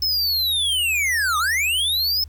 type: linear two-way sweep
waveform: square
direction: down then up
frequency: 5274 to 1174.7 to 5274 Hz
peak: -19 dBFS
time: 0.02-2.24 s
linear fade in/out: 2 ms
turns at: 1.38 s
effects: added 75 Hz sine -37 dBFS peak until 2.28 s + pink hiss -60 dBFS RMS until 2.28 s